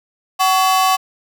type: ring-modulated tone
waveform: 45% pulse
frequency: 940 Hz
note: A#5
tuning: 14 cents sharp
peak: -9 dBFS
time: 0.39-0.97 s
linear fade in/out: 20 ms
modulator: 184 Hz
effects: none